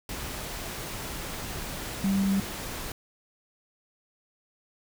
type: tone in noise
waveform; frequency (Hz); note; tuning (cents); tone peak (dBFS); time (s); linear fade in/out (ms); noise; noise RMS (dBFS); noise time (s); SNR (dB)
sine; 195.3; G3; -6; -22; 2.04-2.4; 2; pink; -36; 0.09-2.92; +11
effects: none